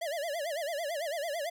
square tone with vibrato, 622.3 Hz, D#5, in tune, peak -33 dBFS, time 0.01-1.5 s, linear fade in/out 10 ms, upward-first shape sine, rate 9 Hz, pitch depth 190 cents each way, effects none

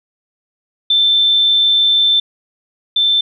sine tone pair in turn, 3547 / 3547 Hz, A7 / A7, +13 / +13 cents, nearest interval unison, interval 0 cents, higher neither, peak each -9 / -10 dBFS, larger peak first, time 0.9-2.2 / 2.96-3.21 s, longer first, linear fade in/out 5 ms, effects none

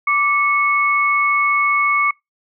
sine tone pair together, 1165.4 / 2200 Hz, D6 / C#7, -14 / -14 cents, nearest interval major seventh, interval 1100 cents, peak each -16 dBFS, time 0.07-2.11 s, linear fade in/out 5 ms, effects noise-tail reverb RT60 0.2 s tail -26 dB re dry

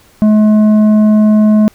sine tone with tanh clipping, 213.5 Hz, G#3, 48 cents sharp, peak -6 dBFS, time 0.22-1.68 s, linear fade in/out 0 ms, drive 8 dB, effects pink hiss -46 dBFS RMS until 1.74 s

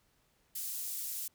pink high-pass noise, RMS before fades -39 dBFS, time 0.55-1.28 s, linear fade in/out 5 ms, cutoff 9300 Hz, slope 12 dB/octave, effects pink hiss -72 dBFS RMS until 1.34 s

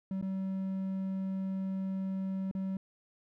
triangle tone with dropouts, 191.1 Hz, G3, 44 cents flat, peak -30 dBFS, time 0.11-2.77 s, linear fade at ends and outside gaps 2 ms, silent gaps 0.214-0.225 / 2.513-2.55 s, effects none

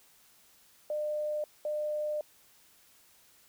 sine tone bursts at uneven times, 602 Hz, D5, 43 cents sharp, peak -30 dBFS, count 2, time 0.9-1.44 / 1.65-2.21 s, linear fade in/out 2 ms, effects white hiss -62 dBFS RMS until 3.48 s

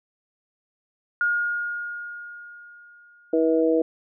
sine tone with exponential decay, 1427 Hz, F6, 37 cents sharp, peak -18 dBFS, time 1.21-3.61 s, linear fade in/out 1 ms, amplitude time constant 520 ms
harmonic tone, 161.4 Hz, E3, 36 cents flat, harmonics 2 / 3 / 4, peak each -21 / -20 / -27 dBFS, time 3.33-3.82 s, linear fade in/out 5 ms
effects none

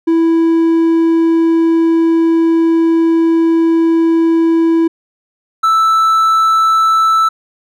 triangle tone pair in turn, 329.6 / 1318.4 Hz, E4 / E6, 0 / 0 cents, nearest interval 2 octaves, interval 2400 cents, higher second, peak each -6 dBFS, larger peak neither, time 0.07-4.88 / 5.63-7.29 s, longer first, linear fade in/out 10 ms, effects none

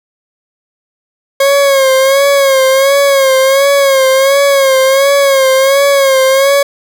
40% pulse tone with vibrato, 544 Hz, C#5, 33 cents flat, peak -5 dBFS, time 1.4-6.63 s, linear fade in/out 5 ms, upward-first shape sine, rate 1.4 Hz, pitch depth 59 cents each way, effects none

